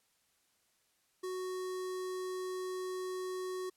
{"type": "tone with notch filter", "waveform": "square", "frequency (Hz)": 370, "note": "F#4", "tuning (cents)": 0, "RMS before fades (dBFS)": -39, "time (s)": [1.23, 3.7], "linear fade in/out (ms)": 10, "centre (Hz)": 2500, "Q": 1.5, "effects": ["white hiss -74 dBFS RMS until 3.76 s", "low-pass 12000 Hz 12 dB/octave"]}